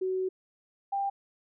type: tone pair in turn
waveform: sine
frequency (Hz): 374.3 / 793.1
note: F#4 / G5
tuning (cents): +20 / +20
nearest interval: octave + minor second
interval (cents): 1300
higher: second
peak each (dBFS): -27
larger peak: neither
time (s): 0.01-0.29 / 0.92-1.1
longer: first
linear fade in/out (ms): 10
effects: none